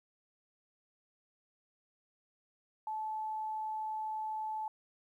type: tone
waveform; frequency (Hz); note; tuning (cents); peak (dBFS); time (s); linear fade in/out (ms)
sine; 868; A5; -24; -35; 2.87-4.68; 2
effects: 12-bit